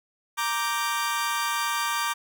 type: chord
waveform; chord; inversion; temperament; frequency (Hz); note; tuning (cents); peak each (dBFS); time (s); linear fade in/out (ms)
sawtooth; G minor; first; equal; 932.3 / 1174.7 / 1568; Bb5 / D6 / G6; 0 / 0 / 0; -26 / -24 / -28; 0.37-2.14; 20
effects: none